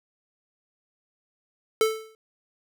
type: tone with exponential decay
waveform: square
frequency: 440 Hz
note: A4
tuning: in tune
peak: -16 dBFS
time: 1.81-2.15 s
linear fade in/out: 1 ms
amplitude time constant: 73 ms
effects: none